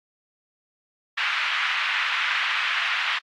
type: band-pass noise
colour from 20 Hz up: white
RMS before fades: -25 dBFS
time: 1.17-3.19 s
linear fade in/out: 10 ms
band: 1200 to 2800 Hz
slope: 24 dB/octave
effects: AAC 48 kbps